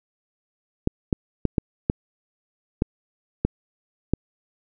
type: clicks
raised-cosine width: 3 ms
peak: -6 dBFS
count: 8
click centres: 0.874 / 1.128 / 1.453 / 1.582 / 1.899 / 2.821 / 3.45 / 4.136 s
effects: none